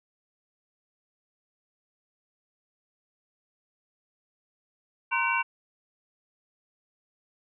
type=tone cluster; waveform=sine; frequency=939 / 1044 / 1512 / 2303 / 2737 Hz; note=A#5 / C6 / F#6 / D7 / F7; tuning=+12 / -4 / +37 / -34 / -36 cents; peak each=-30 dBFS; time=5.11-5.43 s; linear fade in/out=20 ms; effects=none